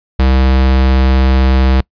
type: tone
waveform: square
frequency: 65.41 Hz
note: C2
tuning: in tune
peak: -8 dBFS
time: 0.19-1.81 s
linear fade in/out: 5 ms
effects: noise-tail reverb RT60 0.1 s tail -25 dB re dry + resampled to 11025 Hz